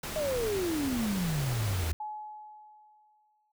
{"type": "noise", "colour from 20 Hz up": "pink", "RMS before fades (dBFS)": -37, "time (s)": [0.03, 1.92], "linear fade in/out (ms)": 5}
{"type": "exponential sweep", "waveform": "sine", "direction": "down", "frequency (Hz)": [632, 76], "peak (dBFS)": -28, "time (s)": [0.16, 1.93], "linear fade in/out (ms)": 0}
{"type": "tone with exponential decay", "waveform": "sine", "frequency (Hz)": 850, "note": "G#5", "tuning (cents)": 40, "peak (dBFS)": -33, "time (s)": [2, 3.52], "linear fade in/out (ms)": 5, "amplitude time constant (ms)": 330}
{"effects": []}